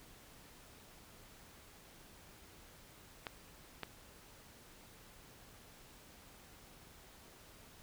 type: clicks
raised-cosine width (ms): 0.3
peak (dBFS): -24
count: 2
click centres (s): 3.268 / 3.833
effects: pink hiss -59 dBFS RMS until 7.82 s